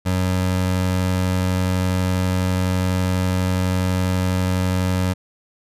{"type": "tone", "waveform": "25% pulse", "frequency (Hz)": 92.1, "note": "F#2", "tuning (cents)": -7, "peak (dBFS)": -14, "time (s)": [0.05, 5.14], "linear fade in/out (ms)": 20, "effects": ["resampled to 32000 Hz"]}